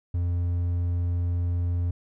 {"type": "tone", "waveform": "triangle", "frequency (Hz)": 87.31, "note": "F2", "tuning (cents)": 0, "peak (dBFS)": -21, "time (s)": [0.14, 1.91], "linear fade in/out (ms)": 5, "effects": []}